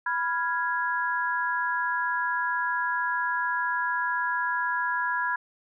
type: chord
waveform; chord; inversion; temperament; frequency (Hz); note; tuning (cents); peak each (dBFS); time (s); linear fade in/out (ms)
sine; F diminished; second; equal; 987.8 / 1396.9 / 1661.2; Cb6 / F6 / Ab6; 0 / 0 / 0; -28 / -32 / -28; 0.06-5.36; 5
effects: none